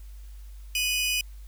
sawtooth tone pair together, 2489 / 2960 Hz, D#7 / F#7, 0 / 0 cents, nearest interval minor third, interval 300 cents, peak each -23 / -25 dBFS, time 0.75-1.21 s, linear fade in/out 2 ms, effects added 50 Hz sine -40 dBFS peak until 1.47 s + white hiss -60 dBFS RMS until 1.47 s

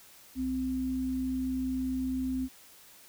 sine tone pair together, 64.78 / 259.1 Hz, C2 / C4, -17 / -17 cents, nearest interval 2 octaves, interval 2400 cents, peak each -40 / -29 dBFS, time 0.35-2.49 s, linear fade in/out 50 ms, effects white hiss -55 dBFS RMS until 3.08 s

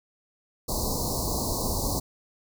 pink band-stop noise, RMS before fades -28 dBFS, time 0.68-2 s, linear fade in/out 10 ms, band 1100 to 4100 Hz, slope 96 dB/octave, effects none

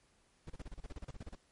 brown noise bursts, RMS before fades -44 dBFS, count 15, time 0.47-1.353 s, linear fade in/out 5 ms, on 29 ms, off 32 ms, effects pink hiss -71 dBFS RMS until 1.51 s + MP3 48 kbps

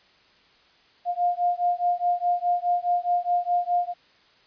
sine beating tone pair, 704 / 708.8 Hz, F5 / F5, +14 / +25 cents, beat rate 4.8 Hz, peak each -24 dBFS, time 1.05-3.94 s, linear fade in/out 50 ms, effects white hiss -58 dBFS RMS until 4.46 s + resampled to 11025 Hz

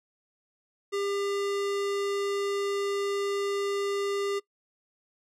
square tone, 400.5 Hz, G4, 37 cents sharp, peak -28 dBFS, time 0.92-4.4 s, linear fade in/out 20 ms, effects noise-tail reverb RT60 0.1 s tail -21 dB re dry + low-pass 8000 Hz 12 dB/octave

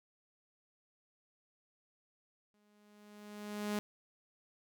sawtooth tone with exponential growth, 208.1 Hz, G#3, 4 cents sharp, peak -29 dBFS, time 2.54-3.79 s, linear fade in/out 0 ms, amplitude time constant 270 ms, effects none

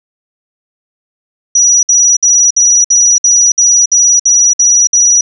sine tone bursts, 5840 Hz, F#8, 24 cents flat, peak -4 dBFS, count 11, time 1.55-5.21 s, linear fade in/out 5 ms, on 280 ms, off 58 ms, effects none

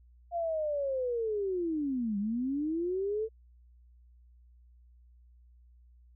sine linear two-way sweep, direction down then up, 698.5 to 196.5 to 450.7 Hz, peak -29 dBFS, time 0.31-3.29 s, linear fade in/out 50 ms, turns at 2.18 s, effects added 60 Hz sine -56 dBFS peak until 6.15 s

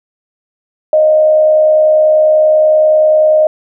sine tone with frequency modulation, 619 Hz, D#5, 9 cents flat, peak -5 dBFS, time 0.93-3.47 s, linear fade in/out 2 ms, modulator 70.3 Hz, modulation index 0.27, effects none

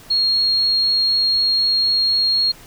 sine tone, 4276 Hz, C8, 37 cents sharp, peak -14 dBFS, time 0.1-2.52 s, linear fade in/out 10 ms, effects pink hiss -43 dBFS RMS until 2.66 s

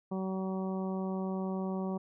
harmonic tone, 189.3 Hz, F#3, 40 cents sharp, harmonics 1 / 2 / 3 / 4 / 5 / 6, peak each -33 / -39 / -43 / -45 / -47 / -49 dBFS, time 0.11-1.98 s, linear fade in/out 10 ms, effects none

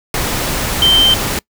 sine tone in noise, 3120 Hz, G7, 9 cents flat, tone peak -7 dBFS, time 0.82-1.14 s, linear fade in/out 2 ms, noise pink, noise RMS -18 dBFS, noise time 0.14-1.39 s, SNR +8 dB, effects noise-tail reverb RT60 0.1 s tail -24 dB re dry

